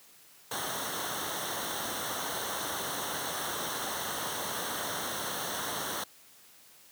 pink noise with comb filter, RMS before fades -35 dBFS, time 0.51-6.04 s, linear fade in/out 5 ms, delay 0.41 ms, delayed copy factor -0.75, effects white hiss -57 dBFS RMS until 6.91 s + high-pass 100 Hz 12 dB/octave

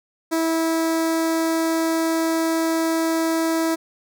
sawtooth tone with notch filter, 325.9 Hz, E4, 20 cents flat, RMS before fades -21 dBFS, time 0.31-3.76 s, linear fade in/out 20 ms, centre 2900 Hz, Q 1.5, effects none

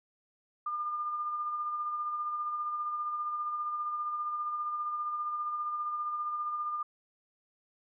sine tone with tremolo, 1206 Hz, D6, 46 cents sharp, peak -30 dBFS, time 0.66-6.83 s, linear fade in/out 5 ms, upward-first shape sine, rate 15 Hz, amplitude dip 35%, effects none

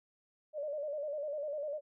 sine tone with vibrato, 590 Hz, D5, 8 cents sharp, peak -35 dBFS, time 0.53-1.81 s, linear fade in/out 50 ms, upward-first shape square, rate 10 Hz, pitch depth 65 cents each way, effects none

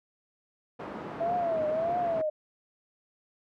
pink band-pass noise, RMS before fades -39 dBFS, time 0.79-2.22 s, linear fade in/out 10 ms, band 200 to 1100 Hz, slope 12 dB/octave
sine tone with vibrato, 659.3 Hz, E5, in tune, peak -26 dBFS, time 1.2-2.3 s, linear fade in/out 10 ms, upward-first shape triangle, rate 1.6 Hz, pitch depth 150 cents each way
effects none

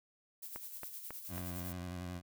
violet noise with tremolo, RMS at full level -45 dBFS, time 0.42-1.73 s, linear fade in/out 10 ms, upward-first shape sine, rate 9.7 Hz, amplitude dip 50%
click train, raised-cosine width 0.5 ms, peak -29 dBFS, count 4, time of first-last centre 0.56-1.38 s, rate 3.66 Hz
20% pulse tone with vibrato, 89.2 Hz, F2, 37 cents sharp, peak -36 dBFS, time 1.28-2.22 s, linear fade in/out 50 ms, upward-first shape square, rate 11 Hz, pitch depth 34 cents each way
effects none

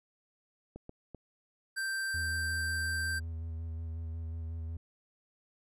clicks, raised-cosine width 2 ms, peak -31 dBFS, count 3, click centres 0.76 / 0.894 / 1.147 s
square tone, 1568 Hz, G6, in tune, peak -33 dBFS, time 1.76-3.2 s, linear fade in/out 20 ms
triangle tone with vibrato, 81.6 Hz, E2, 17 cents flat, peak -34 dBFS, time 2.14-4.77 s, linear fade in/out 5 ms, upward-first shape square, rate 5.5 Hz, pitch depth 19 cents each way
effects resampled to 32000 Hz

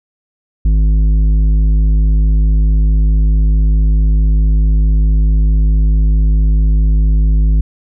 sine tone with tanh clipping, 52.3 Hz, G#1, 13 cents sharp, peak -9 dBFS, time 0.65-7.61 s, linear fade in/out 5 ms, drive 9 dB, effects none

